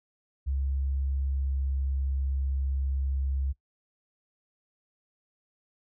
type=tone with pitch glide; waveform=sine; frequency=68 to 67.61 Hz; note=C#2 to C#2; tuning=-33 to -43 cents; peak=-26 dBFS; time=0.46-3.53 s; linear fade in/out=20 ms; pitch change=-10 cents; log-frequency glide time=1.29-1.56 s; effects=noise-tail reverb RT60 0.1 s tail -20 dB re dry